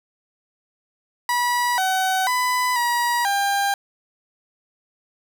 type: tone with pitch steps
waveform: 30% pulse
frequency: 972 / 755 / 999 / 958 / 799 Hz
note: B5 / F#5 / B5 / A#5 / G5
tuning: -28 / +35 / +20 / +47 / +33 cents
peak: -16 dBFS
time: 1.29-3.74 s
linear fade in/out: 2 ms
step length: 490 ms
effects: none